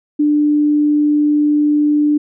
sine tone, 296.7 Hz, D4, 18 cents sharp, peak -10 dBFS, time 0.19-2.18 s, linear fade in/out 10 ms, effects none

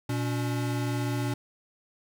square tone pair together, 120 / 285.4 Hz, B2 / D4, -49 / -49 cents, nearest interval octave + minor third, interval 1500 cents, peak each -29 / -33 dBFS, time 0.09-1.34 s, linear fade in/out 5 ms, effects none

